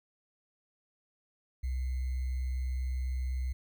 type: tone with sample-and-hold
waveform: sine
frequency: 63.9 Hz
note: C2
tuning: 40 cents flat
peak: -30 dBFS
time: 1.63-3.53 s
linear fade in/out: 10 ms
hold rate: 2100 Hz
effects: none